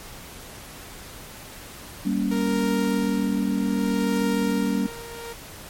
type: chord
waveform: sine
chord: G diminished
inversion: none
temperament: just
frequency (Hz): 196 / 235.2 / 282.2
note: G3 / Bb3 / Db4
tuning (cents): 0 / +16 / +31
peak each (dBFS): -24 / -26 / -26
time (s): 2.05-4.87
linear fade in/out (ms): 10
type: tone with tremolo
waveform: sawtooth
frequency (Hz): 466.2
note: A#4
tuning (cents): 0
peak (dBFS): -22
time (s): 2.31-5.33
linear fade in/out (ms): 5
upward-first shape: sine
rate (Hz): 0.64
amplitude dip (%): 75
effects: pink hiss -41 dBFS RMS until 5.69 s + MP3 64 kbps